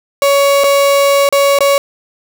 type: tone with dropouts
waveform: 35% pulse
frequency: 560 Hz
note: C#5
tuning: 18 cents sharp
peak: -6 dBFS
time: 0.22-1.78 s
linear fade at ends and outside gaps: 1 ms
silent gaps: 0.637-0.641 / 1.29-1.325 / 1.588-1.606 s
effects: none